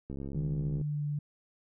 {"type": "click train", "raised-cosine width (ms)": 3, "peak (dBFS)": -27, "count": 50, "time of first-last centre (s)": [0.1, 0.813], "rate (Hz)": 68.7}
{"type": "tone with pitch glide", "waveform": "sine", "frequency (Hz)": [152.6, 146.81], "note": ["D#3", "D3"], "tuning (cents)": [-33, 0], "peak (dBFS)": -30, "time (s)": [0.35, 1.19], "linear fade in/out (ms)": 5, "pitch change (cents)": -67, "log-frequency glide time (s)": [0.46, 1.04]}
{"effects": []}